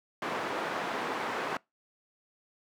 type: band-pass noise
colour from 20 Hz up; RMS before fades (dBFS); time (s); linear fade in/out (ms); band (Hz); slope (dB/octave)
white; -34; 0.22-1.57; 2; 260 to 1300; 12
effects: noise-tail reverb RT60 0.2 s tail -24 dB re dry